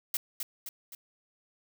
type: noise with echo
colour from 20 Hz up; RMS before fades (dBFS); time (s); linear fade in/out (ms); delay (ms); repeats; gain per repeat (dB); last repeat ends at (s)
blue; -30; 0.14-0.17; 2; 260; 3; -5; 0.95
effects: none